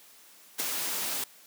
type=noise with ADSR envelope; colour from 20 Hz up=white; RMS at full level=-27 dBFS; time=0.58-1.24 s; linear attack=24 ms; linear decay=7 ms; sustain=-5 dB; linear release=4 ms; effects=white hiss -55 dBFS RMS until 1.46 s + high-pass 200 Hz 12 dB/octave